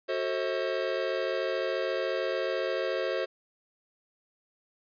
square chord, F# diminished seventh, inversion none, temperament just, 370 / 444 / 532.8 / 639.4 Hz, F#4 / A4 / C5 / Eb5, 0 / +16 / +31 / +47 cents, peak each -35 / -36 / -32 / -36 dBFS, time 0.08-3.26 s, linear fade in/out 20 ms, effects resampled to 11025 Hz

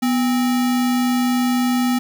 sine tone with sample-and-hold, 246.9 Hz, B3, in tune, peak -15 dBFS, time 0.02-1.99 s, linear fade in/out 10 ms, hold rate 1050 Hz, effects none

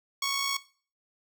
10% pulse tone with amplitude modulation, 1108.7 Hz, C#6, in tune, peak -17 dBFS, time 0.22-0.57 s, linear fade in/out 5 ms, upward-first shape sine, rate 59.2 Hz, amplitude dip 40%, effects noise-tail reverb RT60 0.4 s tail -17 dB re dry

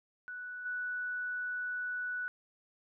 sine tone with level steps, 1480 Hz, F#6, in tune, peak -40 / -34 dBFS, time 0.28-2.28 s, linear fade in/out 0 ms, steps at 0.65 s, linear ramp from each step 10 ms, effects none

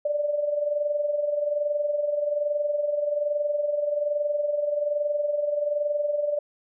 sine tone with amplitude modulation, 588 Hz, D5, 2 cents sharp, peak -20 dBFS, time 0.05-6.39 s, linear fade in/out 5 ms, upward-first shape sine, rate 21.2 Hz, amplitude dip 60%, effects none

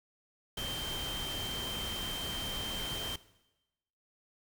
sine tone in noise, 3136 Hz, G7, in tune, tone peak -38 dBFS, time 0.57-3.16 s, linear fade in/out 5 ms, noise pink, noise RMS -40 dBFS, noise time 0.57-3.16 s, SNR -1 dB, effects noise-tail reverb RT60 1.0 s tail -18 dB re dry

